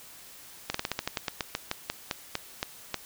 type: slowing click train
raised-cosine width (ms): 0.2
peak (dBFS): -11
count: 17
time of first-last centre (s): 0.7-2.943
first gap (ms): 44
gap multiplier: 1.14
effects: white hiss -49 dBFS RMS until 3.05 s